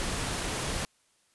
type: noise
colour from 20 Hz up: pink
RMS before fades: -32 dBFS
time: 0-0.85 s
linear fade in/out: 0 ms
effects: white hiss -68 dBFS RMS until 1.34 s + resampled to 24000 Hz